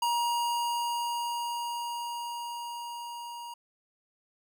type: tone with level ramp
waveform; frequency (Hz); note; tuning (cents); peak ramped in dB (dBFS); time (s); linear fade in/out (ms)
square; 948; A#5; +29; -26 to -40; 0.02-3.54; 5
effects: none